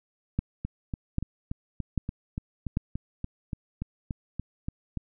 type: two click trains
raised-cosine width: 5 ms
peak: -19 / -13 dBFS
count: 16 / 4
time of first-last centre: 0.65-4.973 / 0.39-2.771 s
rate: 3.47 / 1.26 Hz
effects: none